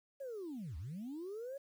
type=linear two-way sweep; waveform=sine; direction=down then up; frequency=566 to 67.7 to 566 Hz; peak=-40 dBFS; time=0.2-1.58 s; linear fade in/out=10 ms; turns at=0.77 s; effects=tanh soft clip ceiling -38 dBFS + 11-bit